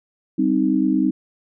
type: chord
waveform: sine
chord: C minor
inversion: second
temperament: equal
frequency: 196 / 261.6 / 311.1 Hz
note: G3 / C4 / Eb4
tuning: 0 / 0 / 0 cents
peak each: -22 / -19 / -19 dBFS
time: 0.38-1.11 s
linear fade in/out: 10 ms
effects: none